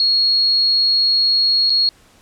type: tone with dropouts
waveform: sine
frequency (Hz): 4309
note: C#8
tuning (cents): -50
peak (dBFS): -12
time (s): 0-1.89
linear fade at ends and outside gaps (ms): 1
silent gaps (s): 1.697-1.702
effects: pink hiss -51 dBFS RMS until 2.21 s + low-pass 11000 Hz 12 dB/octave